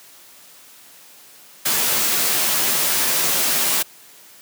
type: noise with comb filter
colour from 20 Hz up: white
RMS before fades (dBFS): -19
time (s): 1.65-3.83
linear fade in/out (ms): 10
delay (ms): 13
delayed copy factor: +0.6
effects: white hiss -46 dBFS RMS until 4.41 s + high-pass 150 Hz 12 dB/octave